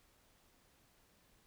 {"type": "silence", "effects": ["pink hiss -70 dBFS RMS until 1.46 s"]}